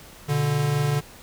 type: tone pair together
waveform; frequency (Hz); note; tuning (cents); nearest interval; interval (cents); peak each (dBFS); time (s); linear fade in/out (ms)
square; 121.2 / 145.76; B2 / D3; -32 / -13; minor third; 319; -28 / -22; 0.28-1.01; 20
effects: pink hiss -46 dBFS RMS until 1.22 s